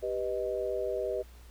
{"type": "chord", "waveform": "sine", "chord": "G augmented", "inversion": "none", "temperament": "equal", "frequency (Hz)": [392, 493.9, 622.3], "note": ["G4", "B4", "D#5"], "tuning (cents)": [0, 0, 0], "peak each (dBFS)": -34, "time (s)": [0.02, 1.23], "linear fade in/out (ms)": 20, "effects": ["added 60 Hz sine -49 dBFS peak until 1.5 s", "pink hiss -59 dBFS RMS until 1.5 s"]}